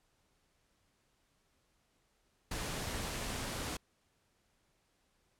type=noise; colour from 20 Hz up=pink; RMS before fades=-39 dBFS; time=2.51-3.77 s; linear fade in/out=5 ms; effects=pink hiss -75 dBFS RMS until 5.39 s + low-pass 11000 Hz 12 dB/octave